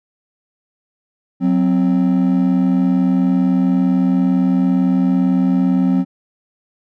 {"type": "tone pair together", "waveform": "triangle", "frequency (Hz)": [184.58, 262.4], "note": ["F#3", "C4"], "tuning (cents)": [-4, 5], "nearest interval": "tritone", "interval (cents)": 609, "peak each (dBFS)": -12, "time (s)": [1.4, 6.05], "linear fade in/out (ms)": 50, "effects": ["tanh soft clip ceiling -5 dBFS"]}